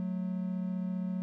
triangle tone pair together, 183 / 218.2 Hz, F#3 / A3, -19 / -14 cents, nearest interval minor third, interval 305 cents, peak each -30 / -37 dBFS, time 0-1.22 s, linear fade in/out 0 ms, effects none

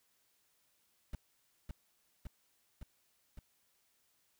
brown noise with echo, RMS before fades -39 dBFS, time 1.13-1.15 s, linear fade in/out 2 ms, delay 560 ms, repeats 4, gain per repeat -2 dB, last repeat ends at 3.39 s, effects white hiss -75 dBFS RMS until 4.39 s

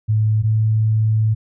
sine tone pair in turn, 108.3 / 109.43 Hz, A2 / A2, -27 / -9 cents, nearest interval unison, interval 18 cents, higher second, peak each -13 dBFS, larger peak neither, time 0.08-0.43 / 0.43-1.35 s, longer second, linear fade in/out 20 ms, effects none

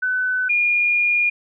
sine tone pair in turn, 1506 / 2426 Hz, F#6 / D#7, +30 / -44 cents, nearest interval minor sixth, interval 826 cents, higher second, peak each -18 / -15 dBFS, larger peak second, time 0.02-0.49 / 0.49-1.3 s, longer second, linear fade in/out 10 ms, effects none

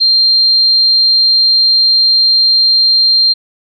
sine tone, 4180 Hz, C8, 2 cents flat, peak -6 dBFS, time 0-3.34 s, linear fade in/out 20 ms, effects none

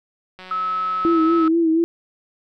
click train, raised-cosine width 0.3 ms, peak -23 dBFS, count 202, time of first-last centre 0.39-1.476 s, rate 185 Hz
sine tone, 1294 Hz, E6, 32 cents flat, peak -20 dBFS, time 0.51-1.48 s, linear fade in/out 2 ms
sine tone with vibrato, 328.2 Hz, E4, 8 cents flat, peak -14 dBFS, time 1.05-1.84 s, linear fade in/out 0 ms, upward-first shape sine, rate 4.2 Hz, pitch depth 51 cents each way
effects none

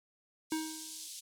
white band-pass noise, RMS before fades -46 dBFS, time 0.5-1.21 s, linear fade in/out 20 ms, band 3500 to 9900 Hz, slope 24 dB/octave
square tone with exponential decay, 315.9 Hz, D#4, 26 cents sharp, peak -31 dBFS, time 0.52-1.08 s, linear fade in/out 2 ms, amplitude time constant 120 ms
effects none

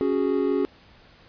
triangle chord, C# suspended fourth, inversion none, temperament equal, 277.2 / 370 / 415.3 Hz, C#4 / F#4 / G#4, 0 / 0 / 0 cents, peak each -23 dBFS, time 0.01-0.65 s, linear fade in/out 0 ms, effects pink hiss -53 dBFS RMS until 1.28 s + resampled to 11025 Hz

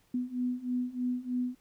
sine beating tone pair, 246.9 / 250.1 Hz, B3 / B3, 0 / +22 cents, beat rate 3.2 Hz, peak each -34 / -32 dBFS, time 0.14-1.55 s, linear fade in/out 5 ms, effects pink hiss -68 dBFS RMS until 1.6 s

